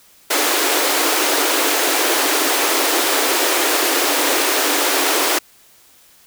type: high-pass noise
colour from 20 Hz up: pink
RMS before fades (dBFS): -17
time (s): 0.3-5.39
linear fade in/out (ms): 10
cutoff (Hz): 280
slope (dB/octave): 96
effects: white hiss -50 dBFS RMS until 6.26 s